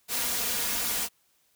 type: noise with comb filter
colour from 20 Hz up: white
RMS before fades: -29 dBFS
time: 0.08-1.09 s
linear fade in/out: 50 ms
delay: 4.2 ms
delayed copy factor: +0.55
effects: white hiss -68 dBFS RMS until 1.55 s